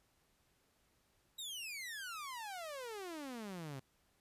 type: exponential sweep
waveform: sawtooth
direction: down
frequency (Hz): 3875 to 127.9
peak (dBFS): -40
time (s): 1.38-3.8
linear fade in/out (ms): 10
effects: pink hiss -75 dBFS RMS until 4.2 s + resampled to 32000 Hz